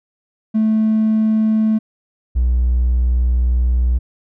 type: tone pair in turn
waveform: triangle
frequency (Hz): 218.4 / 61.29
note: A3 / B1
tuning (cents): -13 / -13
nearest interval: octave + minor seventh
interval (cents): 2200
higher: first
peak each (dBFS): -9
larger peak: neither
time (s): 0.54-1.79 / 2.35-3.99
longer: second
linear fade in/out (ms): 20
effects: tanh soft clip ceiling -8 dBFS